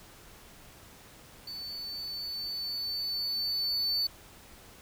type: tone with level ramp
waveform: triangle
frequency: 4498 Hz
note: C#8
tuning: 24 cents sharp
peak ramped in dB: -37 to -25 dBFS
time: 1.47-4.07 s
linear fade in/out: 5 ms
effects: pink hiss -53 dBFS RMS until 4.81 s